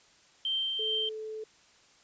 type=tone with tremolo; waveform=sine; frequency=3136 Hz; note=G7; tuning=in tune; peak=-27 dBFS; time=0.45-1.09 s; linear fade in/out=2 ms; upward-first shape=triangle; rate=2.5 Hz; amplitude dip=35%
type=tone; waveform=sine; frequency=435.3 Hz; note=A4; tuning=19 cents flat; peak=-36 dBFS; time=0.79-1.44 s; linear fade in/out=5 ms
effects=white hiss -61 dBFS RMS until 2.03 s + resampled to 16000 Hz